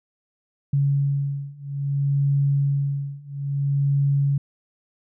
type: beating tone pair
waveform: sine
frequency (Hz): 140 / 140.6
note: C#3 / C#3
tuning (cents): +18 / +25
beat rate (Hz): 0.6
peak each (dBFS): -23 / -22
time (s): 0.73-4.38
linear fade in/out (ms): 5
effects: none